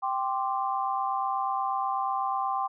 sine chord, G suspended fourth, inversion none, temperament equal, 784 / 1046.5 / 1174.7 Hz, G5 / C6 / D6, 0 / 0 / 0 cents, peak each -29 / -30 / -33 dBFS, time 0.02-2.68 s, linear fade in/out 20 ms, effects none

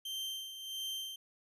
40% pulse tone with tremolo, 3136 Hz, G7, in tune, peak -36 dBFS, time 0.05-1.16 s, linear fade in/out 5 ms, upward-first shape sine, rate 1.5 Hz, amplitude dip 60%, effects resampled to 32000 Hz

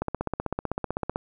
click train, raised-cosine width 1 ms, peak -13 dBFS, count 19, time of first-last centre 0.02-1.159 s, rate 15.8 Hz, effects none

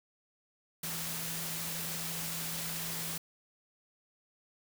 sine tone in noise, 164.81 Hz, E3, in tune, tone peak -44 dBFS, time 0.83-3.18 s, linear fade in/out 5 ms, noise white, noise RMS -38 dBFS, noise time 0.83-3.18 s, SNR -9 dB, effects none

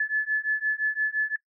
sine beating tone pair, 1724 / 1729.8 Hz, A6 / A6, -36 / -30 cents, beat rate 5.8 Hz, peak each -26 dBFS, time 0-1.36 s, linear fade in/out 5 ms, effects noise-tail reverb RT60 0.1 s tail -21 dB re dry

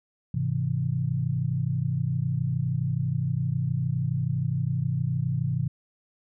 sine chord, Ab augmented, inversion none, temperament equal with one note detuned, 103.83 / 130.81 / 163.11 Hz, Ab2 / C3 / E3, 0 / 0 / -18 cents, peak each -31 / -26 / -29 dBFS, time 0.34-5.68 s, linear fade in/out 5 ms, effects none

